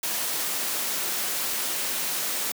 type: noise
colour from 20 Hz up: white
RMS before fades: -28 dBFS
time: 0.03-2.52 s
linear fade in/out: 5 ms
effects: high-pass 200 Hz 12 dB/octave